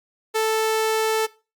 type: tone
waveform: sawtooth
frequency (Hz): 440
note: A4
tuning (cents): 0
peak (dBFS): -15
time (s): 0.34-1.27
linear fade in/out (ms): 20
effects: noise-tail reverb RT60 0.3 s tail -19 dB re dry + Opus 48 kbps